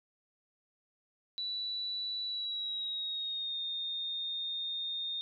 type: tone with pitch glide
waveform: sine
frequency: 3951 to 3665 Hz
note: B7 to A#7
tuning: 0 to -30 cents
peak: -34 dBFS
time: 1.38-5.21 s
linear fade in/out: 0 ms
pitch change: -130 cents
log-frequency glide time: 2.25-3.59 s
effects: none